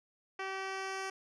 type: tone with low-pass filter sweep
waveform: 10% pulse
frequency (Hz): 384.3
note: G4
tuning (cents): -34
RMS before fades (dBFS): -39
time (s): 0.39-1.1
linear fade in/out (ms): 5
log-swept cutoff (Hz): 3500 to 7100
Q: 1
effects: none